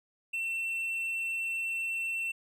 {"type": "tone", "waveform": "triangle", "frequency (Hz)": 2696, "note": "E7", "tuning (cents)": 38, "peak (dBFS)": -29, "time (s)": [0.33, 2.32], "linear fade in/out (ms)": 10, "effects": []}